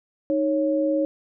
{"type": "tone pair together", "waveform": "sine", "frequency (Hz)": [310.2, 552.4], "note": ["D#4", "C#5"], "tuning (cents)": [-5, -6], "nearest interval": "minor seventh", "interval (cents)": 999, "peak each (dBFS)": [-22, -22], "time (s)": [0.3, 1.05], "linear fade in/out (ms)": 0, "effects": []}